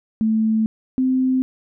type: tone pair in turn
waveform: sine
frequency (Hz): 220 / 258.9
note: A3 / C4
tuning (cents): 0 / -18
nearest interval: minor third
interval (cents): 282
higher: second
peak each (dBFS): -15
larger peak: neither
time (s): 0.21-0.66 / 0.98-1.42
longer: first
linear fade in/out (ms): 0
effects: none